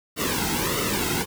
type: noise with flanger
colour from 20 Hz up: pink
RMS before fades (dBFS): -25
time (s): 0.16-1.26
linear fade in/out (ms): 50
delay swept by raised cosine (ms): 1.2 to 1.74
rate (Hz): 1.6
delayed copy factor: -0.8
effects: none

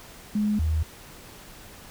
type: tone pair in turn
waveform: sine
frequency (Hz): 210 / 78.66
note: G#3 / D#2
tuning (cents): +19 / +19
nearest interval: octave + perfect fourth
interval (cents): 1700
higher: first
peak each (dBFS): -21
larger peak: neither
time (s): 0.35-0.59 / 0.59-0.83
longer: neither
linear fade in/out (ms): 5
effects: pink hiss -46 dBFS RMS until 1.9 s

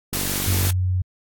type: noise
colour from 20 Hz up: white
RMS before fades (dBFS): -25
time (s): 0.13-0.71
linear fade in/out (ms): 5
type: click train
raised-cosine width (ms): 3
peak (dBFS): -17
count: 27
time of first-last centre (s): 0.13-0.671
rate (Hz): 48.1
type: tone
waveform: sine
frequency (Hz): 91.8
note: F#2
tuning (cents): -13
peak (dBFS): -18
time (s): 0.47-1.02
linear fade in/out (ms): 5
effects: AAC 64 kbps

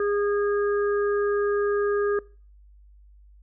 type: harmonic tone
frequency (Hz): 409.3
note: G#4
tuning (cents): -25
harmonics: 1 / 3 / 4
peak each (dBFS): -22 / -32 / -34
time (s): 0-2.19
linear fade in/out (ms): 2
effects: noise-tail reverb RT60 0.4 s tail -23 dB re dry + added 50 Hz sine -49 dBFS peak until 3.42 s

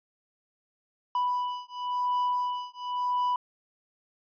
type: beating tone pair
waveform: triangle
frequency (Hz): 987.8 / 988.75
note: B5 / B5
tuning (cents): 0 / +2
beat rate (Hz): 0.95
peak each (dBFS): -28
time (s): 1.15-3.36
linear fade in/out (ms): 2
effects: resampled to 11025 Hz

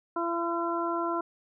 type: harmonic tone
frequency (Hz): 338.9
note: E4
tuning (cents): +48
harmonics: 1 / 2 / 3 / 4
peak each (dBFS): -31 / -34 / -32 / -34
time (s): 0.16-1.21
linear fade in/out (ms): 5
effects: none

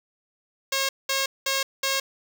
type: tone bursts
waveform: 5% pulse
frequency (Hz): 542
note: C#5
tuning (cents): -39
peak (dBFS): -11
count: 4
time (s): 0.72-2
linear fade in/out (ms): 5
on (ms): 170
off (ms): 200
effects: none

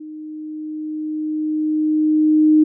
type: tone with level ramp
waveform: sine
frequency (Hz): 308.2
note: D#4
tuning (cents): -16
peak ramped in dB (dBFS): -31 to -8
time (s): 0-2.64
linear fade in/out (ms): 10
effects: none

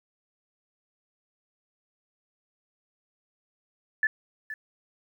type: tone with echo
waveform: sine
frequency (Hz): 1741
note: A6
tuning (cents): -19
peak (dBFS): -20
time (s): 4.03-4.07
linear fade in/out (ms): 2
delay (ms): 470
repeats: 1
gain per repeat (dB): -13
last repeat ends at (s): 4.54
effects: 10-bit

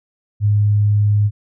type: tone with vibrato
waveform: sine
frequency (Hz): 103.8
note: G#2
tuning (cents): 0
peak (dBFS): -11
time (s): 0.4-1.31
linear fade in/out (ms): 50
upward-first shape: triangle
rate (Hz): 20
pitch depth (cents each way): 21
effects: none

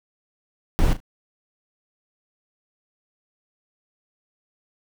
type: noise with echo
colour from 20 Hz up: brown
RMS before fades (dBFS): -17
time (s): 0.79-0.93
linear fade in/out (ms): 0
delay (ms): 36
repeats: 2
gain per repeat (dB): -13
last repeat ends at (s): 1.002
effects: none

